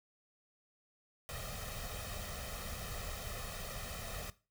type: noise with comb filter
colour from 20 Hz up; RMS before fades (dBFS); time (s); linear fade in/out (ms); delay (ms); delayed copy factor
pink; -43; 1.29-4.3; 0; 1.6; +0.75
effects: noise-tail reverb RT60 0.3 s tail -17 dB re dry